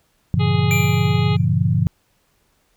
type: chord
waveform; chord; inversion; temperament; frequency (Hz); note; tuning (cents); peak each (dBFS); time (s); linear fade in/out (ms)
sine; G diminished seventh; none; just; 98 / 117.6 / 141.12 / 169.34; G2 / Bb2 / Db3 / Fb3; 0 / +16 / +31 / +47; -20; 0.34-1.87; 0
type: harmonic tone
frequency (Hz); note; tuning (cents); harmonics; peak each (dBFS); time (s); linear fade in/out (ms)
415.3; G#4; 0; 1 / 2 / 3 / 5 / 6 / 7 / 8 / 9 / 10; -27 / -30 / -32 / -34 / -35 / -35 / -36 / -37 / -37; 0.39-1.37; 20
type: tone with exponential decay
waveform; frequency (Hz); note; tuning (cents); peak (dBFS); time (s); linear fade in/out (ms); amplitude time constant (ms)
square; 2362; D7; +9; -18; 0.71-1.45; 0; 160
effects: pink hiss -63 dBFS RMS until 2.76 s